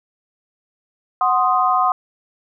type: chord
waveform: sine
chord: C diminished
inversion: second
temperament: equal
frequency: 740 / 1046.5 / 1244.5 Hz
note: Gb5 / C6 / Eb6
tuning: 0 / 0 / 0 cents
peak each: -18 dBFS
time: 1.21-1.92 s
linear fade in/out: 2 ms
effects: none